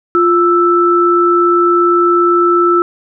sine tone pair together, 349.2 / 1321.3 Hz, F4 / E6, 0 / +4 cents, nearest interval octave + major seventh, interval 2304 cents, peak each -10 dBFS, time 0.15-2.82 s, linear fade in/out 0 ms, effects none

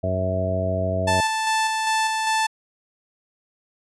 harmonic tone, 93.2 Hz, F#2, 13 cents sharp, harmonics 1 / 2 / 3 / 4 / 5 / 6 / 7, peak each -25 / -30 / -34 / -36 / -34 / -32 / -24 dBFS, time 0.03-1.21 s, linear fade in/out 10 ms
sawtooth tone with tremolo, 880 Hz, A5, in tune, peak -15 dBFS, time 1.07-2.47 s, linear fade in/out 10 ms, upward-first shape square, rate 2.5 Hz, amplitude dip 30%
effects resampled to 24000 Hz

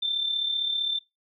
sine tone with amplitude modulation, 3563 Hz, A7, 21 cents sharp, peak -22 dBFS, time 0.02-0.99 s, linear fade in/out 10 ms, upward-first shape sine, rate 35.5 Hz, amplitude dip 55%, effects noise-tail reverb RT60 0.2 s tail -19 dB re dry

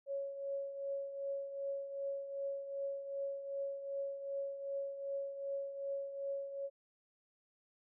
sine tone with tremolo, 554.4 Hz, C#5, in tune, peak -35 dBFS, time 0.06-6.7 s, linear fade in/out 50 ms, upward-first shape triangle, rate 2.6 Hz, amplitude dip 65%, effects none

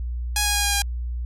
5% pulse tone with pitch steps, 830.6 / 824.9 / 819.2 / 813.5 / 807.9 Hz, G#5 / G#5 / G#5 / G#5 / G#5, 0 / -12 / -24 / -36 / -48 cents, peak -8 dBFS, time 0.36-0.82 s, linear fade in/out 2 ms, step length 92 ms, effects added 60 Hz sine -25 dBFS peak until 1.25 s

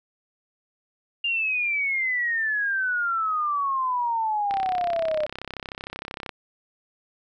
sine exponential sweep, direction down, 2817 to 599 Hz, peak -22 dBFS, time 1.24-5.26 s, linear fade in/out 5 ms
click train, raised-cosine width 0.3 ms, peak -17 dBFS, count 60, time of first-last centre 4.51-6.292 s, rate 33.1 Hz
effects none

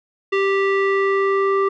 square tone with low-pass filter sweep, 392 Hz, G4, in tune, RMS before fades -18 dBFS, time 0.32-1.69 s, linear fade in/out 10 ms, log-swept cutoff 2600 to 1400 Hz, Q 2.3, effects none

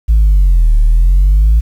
sine linear two-way sweep, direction down then up, 56 to 36.71 to 56 Hz, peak -3 dBFS, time 0.08-1.61 s, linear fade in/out 20 ms, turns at 0.78 s, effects tanh soft clip ceiling -3 dBFS + 7-bit

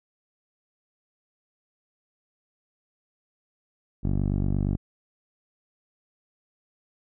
10% pulse tone with low-pass filter, 48.61 Hz, G1, 14 cents flat, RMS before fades -25 dBFS, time 4.03-4.77 s, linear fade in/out 20 ms, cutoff 310 Hz, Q 0.54, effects none

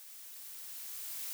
blue noise with level ramp, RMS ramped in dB -52 to -40 dBFS, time 0-1.33 s, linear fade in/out 0 ms, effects none

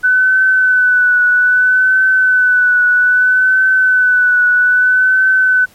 sine tone with vibrato, 1500 Hz, F#6, 23 cents sharp, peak -7 dBFS, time 0.03-5.66 s, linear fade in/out 20 ms, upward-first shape triangle, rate 0.62 Hz, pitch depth 34 cents each way, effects pink hiss -46 dBFS RMS until 5.74 s + MP3 64 kbps

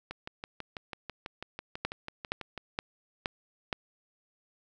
two click trains, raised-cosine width 0.3 ms, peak -14 / -22 dBFS, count 5 / 16, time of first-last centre 1.85-3.728 / 0.11-2.577 s, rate 2.13 / 6.08 Hz, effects none

